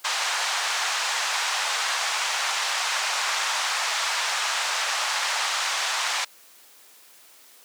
pink band-pass noise, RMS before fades -26 dBFS, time 0.04-6.25 s, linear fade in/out 10 ms, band 820 to 7500 Hz, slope 24 dB/octave, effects white hiss -52 dBFS RMS until 7.64 s + high-pass 300 Hz 12 dB/octave

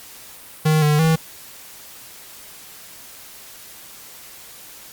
square tone with pitch steps, 155.6 / 149.8 / 160.9 Hz, D#3 / D3 / E3, 0 / +35 / -42 cents, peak -14 dBFS, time 0.65-1.16 s, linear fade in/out 10 ms, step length 170 ms, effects white hiss -41 dBFS RMS until 4.92 s + Opus 48 kbps

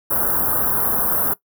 white band-stop noise, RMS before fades -19 dBFS, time 0.1-1.34 s, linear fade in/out 10 ms, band 1500 to 11000 Hz, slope 48 dB/octave, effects noise-tail reverb RT60 0.1 s tail -19 dB re dry

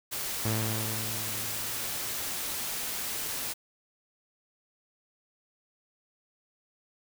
white noise, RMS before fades -34 dBFS, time 0.11-3.54 s, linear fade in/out 20 ms
sawtooth tone with exponential decay, 110 Hz, A2, in tune, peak -23 dBFS, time 0.45-2.71 s, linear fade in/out 5 ms, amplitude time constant 490 ms
effects none

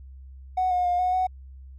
triangle tone with pitch steps, 741 / 721 / 711 / 730 / 742 Hz, F#5 / F#5 / F5 / F#5 / F#5, +2 / -45 / +31 / -24 / +5 cents, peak -17 dBFS, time 0.57-1.27 s, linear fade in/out 10 ms, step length 140 ms, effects tanh soft clip ceiling -18 dBFS + added 66 Hz sine -41 dBFS peak until 1.78 s

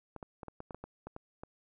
clicks, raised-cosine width 1 ms, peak -29 dBFS, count 11, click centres 0.163 / 0.228 / 0.432 / 0.483 / 0.604 / 0.708 / 0.746 / 0.84 / 1.07 / 1.164 / 1.435 s, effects none

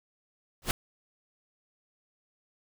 pink noise with exponential growth, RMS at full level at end -21 dBFS, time 0.62-0.71 s, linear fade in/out 1 ms, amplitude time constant 18 ms, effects none

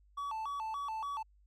triangle tone with vibrato, 1000 Hz, B5, 21 cents sharp, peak -34 dBFS, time 0.17-1.23 s, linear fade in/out 10 ms, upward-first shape square, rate 3.5 Hz, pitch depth 220 cents each way, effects added 50 Hz sine -62 dBFS peak until 1.46 s

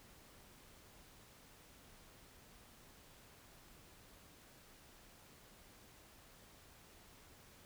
silence, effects pink hiss -62 dBFS RMS until 7.65 s

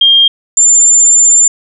sine tone pair in turn, 3211 / 7208 Hz, G7 / A8, +41 / +41 cents, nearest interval octave + major second, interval 1400 cents, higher second, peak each -3 dBFS, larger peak neither, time 0.01-0.28 / 0.57-1.48 s, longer second, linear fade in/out 5 ms, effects none

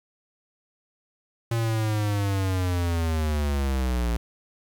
square linear sweep, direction down, 116.54 to 56.7 Hz, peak -23 dBFS, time 1.51-4.17 s, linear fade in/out 5 ms, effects 9-bit

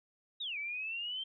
sine exponential two-way sweep, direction down then up, 3900 to 2268 to 3156 Hz, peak -36 dBFS, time 0.4-1.24 s, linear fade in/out 10 ms, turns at 0.58 s, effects none

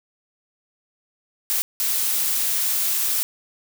blue noise bursts at uneven times, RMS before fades -22 dBFS, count 2, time 1.5-1.62 / 1.8-3.23 s, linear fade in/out 0 ms, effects none

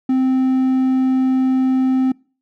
triangle tone, 260.4 Hz, C4, 8 cents flat, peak -11 dBFS, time 0.09-2.12 s, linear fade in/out 5 ms, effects noise-tail reverb RT60 0.4 s tail -25 dB re dry

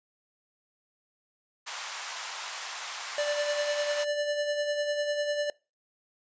pink high-pass noise, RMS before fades -37 dBFS, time 1.66-4.05 s, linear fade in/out 20 ms, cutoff 810 Hz, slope 24 dB/octave
square tone with tremolo, 587.3 Hz, D5, in tune, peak -26 dBFS, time 3.18-5.5 s, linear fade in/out 2 ms, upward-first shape sine, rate 10 Hz, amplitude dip 45%
effects noise-tail reverb RT60 0.3 s tail -24 dB re dry + resampled to 16000 Hz

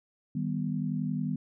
sine chord, Eb augmented, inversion none, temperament equal, 155.56 / 196 / 246.9 Hz, Eb3 / G3 / B3, 0 / 0 / 0 cents, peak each -32 / -33 / -33 dBFS, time 0.35-1.36 s, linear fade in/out 5 ms, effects none

